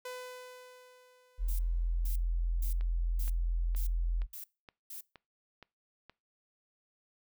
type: tone with exponential decay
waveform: sawtooth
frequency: 502 Hz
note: B4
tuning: 28 cents sharp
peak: -35 dBFS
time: 0.05-2.08 s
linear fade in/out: 5 ms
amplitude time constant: 440 ms
type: tone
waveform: sine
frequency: 42.42 Hz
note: F1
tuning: 50 cents flat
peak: -28 dBFS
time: 1.38-4.27 s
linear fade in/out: 50 ms
type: noise bursts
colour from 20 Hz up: violet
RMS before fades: -44 dBFS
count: 7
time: 1.48-5.01 s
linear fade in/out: 5 ms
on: 110 ms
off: 460 ms
type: click train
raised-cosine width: 0.3 ms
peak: -34 dBFS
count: 8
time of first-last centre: 2.81-6.096 s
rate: 2.13 Hz
effects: noise-tail reverb RT60 0.3 s tail -23 dB re dry